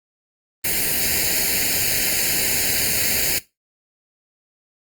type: noise with comb filter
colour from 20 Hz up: white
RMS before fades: -20 dBFS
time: 0.64-3.39 s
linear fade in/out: 10 ms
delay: 0.43 ms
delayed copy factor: +1
effects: noise-tail reverb RT60 0.2 s tail -17 dB re dry + Opus 32 kbps